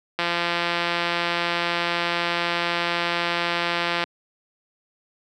click train, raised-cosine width 0.3 ms, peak -7 dBFS, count 663, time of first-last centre 0.19-4.039 s, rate 172 Hz, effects high-pass 200 Hz 12 dB/octave

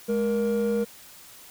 triangle tone pair together, 209.8 / 470.9 Hz, G#3 / A#4, +18 / +18 cents, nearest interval octave + major second, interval 1400 cents, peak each -23 / -21 dBFS, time 0.08-0.85 s, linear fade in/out 20 ms, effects tanh soft clip ceiling -16 dBFS + white hiss -48 dBFS RMS until 1.5 s

